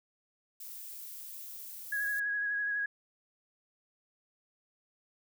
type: noise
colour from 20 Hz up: violet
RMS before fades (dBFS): -45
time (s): 0.6-2.2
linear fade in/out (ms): 5
type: tone with vibrato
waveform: sine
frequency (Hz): 1661.2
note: G#6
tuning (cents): 0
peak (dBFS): -30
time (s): 1.92-2.86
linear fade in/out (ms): 5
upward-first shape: sine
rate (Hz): 12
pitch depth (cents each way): 23
effects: none